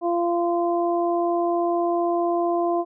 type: harmonic tone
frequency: 344.4 Hz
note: F4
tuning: 24 cents flat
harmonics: 1 / 2 / 3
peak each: -22 / -23 / -30 dBFS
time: 0.01-2.85 s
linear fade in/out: 50 ms
effects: none